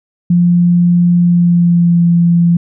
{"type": "tone with pitch glide", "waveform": "sine", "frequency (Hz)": [174.61, 171.21], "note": ["F3", "F3"], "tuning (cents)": [0, -34], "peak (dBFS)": -6, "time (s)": [0.3, 2.57], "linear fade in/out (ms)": 5, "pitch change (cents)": -34, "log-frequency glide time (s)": [1.19, 2.05], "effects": []}